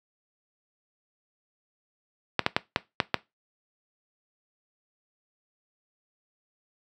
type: clicks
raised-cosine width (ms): 0.3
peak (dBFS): -4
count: 6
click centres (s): 2.393 / 2.464 / 2.565 / 2.761 / 3.002 / 3.143
effects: noise-tail reverb RT60 0.2 s tail -19 dB re dry + high-pass 100 Hz 12 dB/octave